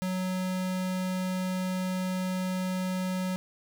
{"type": "tone", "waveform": "square", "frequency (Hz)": 185, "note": "F#3", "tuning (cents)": 0, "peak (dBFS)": -29, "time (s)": [0.02, 3.36], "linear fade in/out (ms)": 0, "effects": []}